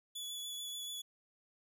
sawtooth tone with vibrato, 3420 Hz, A7, 50 cents flat, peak -38 dBFS, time 0.15-1.02 s, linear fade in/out 10 ms, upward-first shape sine, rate 6.9 Hz, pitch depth 16 cents each way, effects none

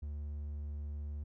triangle tone, 73.42 Hz, D2, in tune, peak -36 dBFS, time 0.02-1.24 s, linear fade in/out 10 ms, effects none

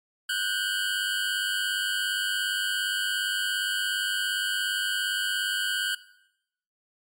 25% pulse tone pair together, 1470.7 / 1568 Hz, F#6 / G6, -11 / 0 cents, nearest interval minor second, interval 111 cents, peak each -25 dBFS, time 0.29-5.95 s, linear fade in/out 5 ms, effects noise-tail reverb RT60 0.8 s tail -18 dB re dry + MP3 64 kbps

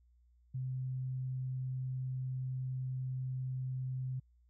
sine tone, 129.3 Hz, C3, 20 cents flat, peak -35 dBFS, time 0.54-4.2 s, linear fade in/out 10 ms, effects added 60 Hz sine -64 dBFS peak until 4.49 s

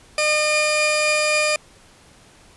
sawtooth tone pair together, 606.7 / 2423 Hz, D#5 / D#7, -44 / -47 cents, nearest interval 2 octaves, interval 2397 cents, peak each -16 dBFS, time 0.18-1.56 s, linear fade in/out 2 ms, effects pink hiss -50 dBFS RMS until 2.56 s + resampled to 24000 Hz

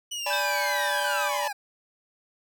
25% pulse linear sweep, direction down, 2972 to 784 Hz, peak -27 dBFS, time 0.11-1.53 s, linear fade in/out 10 ms
45% pulse chord, G# diminished, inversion second, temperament equal with one note detuned, 582.6 / 830.6 / 987.8 Hz, D5 / G#5 / B5, -14 / 0 / 0 cents, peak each -31 dBFS, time 0.26-1.48 s, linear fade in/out 5 ms
triangle tone, 1568 Hz, G6, in tune, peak -27 dBFS, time 0.3-1.29 s, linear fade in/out 10 ms
sine tone with exponential decay, 3626 Hz, A#7, 49 cents flat, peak -27 dBFS, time 0.33-0.6 s, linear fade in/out 0 ms, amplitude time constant 57 ms
effects none

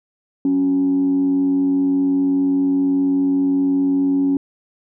sine tone with frequency modulation, 277.2 Hz, C#4, in tune, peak -13 dBFS, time 0.45-4.37 s, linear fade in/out 2 ms, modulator 95 Hz, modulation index 0.28, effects tanh soft clip ceiling -10 dBFS

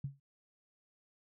sine tone with exponential decay, 138.59 Hz, C#3, in tune, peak -32 dBFS, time 0.04-0.2 s, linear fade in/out 5 ms, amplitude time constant 33 ms, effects none

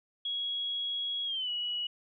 sine tone with pitch glide, 3322 to 2926 Hz, G#7 to F#7, 0 to -20 cents, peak -31 dBFS, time 0.25-1.87 s, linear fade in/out 5 ms, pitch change -220 cents, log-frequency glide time 1.25-1.5 s, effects none

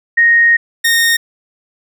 sine / sawtooth tone pair in turn, 1864.7 / 1847.5 Hz, A#6 / A#6, 0 / -16 cents, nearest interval unison, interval 16 cents, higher first, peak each -6 dBFS, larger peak neither, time 0.17-0.57 / 0.84-1.17 s, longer first, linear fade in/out 10 ms, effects none

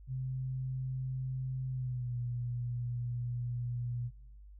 sine tone with pitch glide, 130 to 121.29 Hz, C3 to B2, -11 to -31 cents, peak -34 dBFS, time 0.07-4.11 s, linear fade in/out 50 ms, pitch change -120 cents, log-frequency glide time 1.68-2.16 s, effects noise-tail reverb RT60 0.7 s tail -18 dB re dry + added 50 Hz sine -50 dBFS peak until 4.59 s

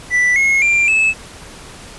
triangle tone with pitch steps, 1975.5 / 2167 / 2377 / 2607 Hz, B6 / C#7 / D7 / E7, 0 / -40 / +20 / -20 cents, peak -9 dBFS, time 0.1-1.14 s, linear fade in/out 50 ms, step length 260 ms, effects pink hiss -36 dBFS RMS until 1.98 s + resampled to 24000 Hz

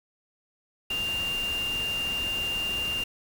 sine tone in noise, 2794 Hz, F7, in tune, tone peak -27 dBFS, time 0.9-3.04 s, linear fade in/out 5 ms, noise pink, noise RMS -38 dBFS, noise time 0.9-3.04 s, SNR +8 dB, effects none

